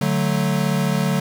square chord, D major, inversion none, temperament equal, 146.83 / 185 / 220 Hz, D3 / F#3 / A3, 0 / 0 / 0 cents, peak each -22 / -22 / -25 dBFS, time 0.01-1.2 s, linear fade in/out 5 ms, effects 8-bit

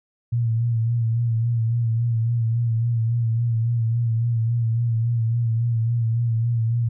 sine tone with vibrato, 115.8 Hz, A#2, 11 cents flat, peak -18 dBFS, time 0.32-6.89 s, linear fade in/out 10 ms, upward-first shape sine, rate 3.6 Hz, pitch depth 49 cents each way, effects none

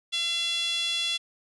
sawtooth tone with high-pass filter, 681 Hz, F5, 44 cents flat, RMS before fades -28 dBFS, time 0.12-1.18 s, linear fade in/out 20 ms, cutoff 3200 Hz, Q 7.1, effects resampled to 24000 Hz

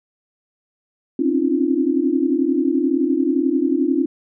sine tone cluster, 263.9 / 275.3 / 306.1 / 344.3 Hz, C4 / C#4 / D#4 / F4, +15 / -12 / -28 / -25 cents, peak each -21 dBFS, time 1.19-4.06 s, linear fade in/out 5 ms, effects none

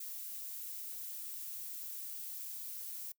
violet noise, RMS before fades -44 dBFS, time 0-3.12 s, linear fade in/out 5 ms, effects noise-tail reverb RT60 0.1 s tail -23 dB re dry

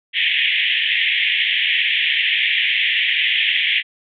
white band-pass noise, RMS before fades -18 dBFS, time 0.13-3.83 s, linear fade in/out 50 ms, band 1800 to 3400 Hz, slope 96 dB/octave, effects none

